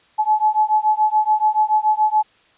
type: beating tone pair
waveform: sine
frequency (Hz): 854 / 861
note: G#5 / A5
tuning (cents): +48 / -38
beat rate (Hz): 7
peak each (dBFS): -17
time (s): 0.18-2.23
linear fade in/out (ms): 20
effects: white hiss -55 dBFS RMS until 2.57 s + resampled to 8000 Hz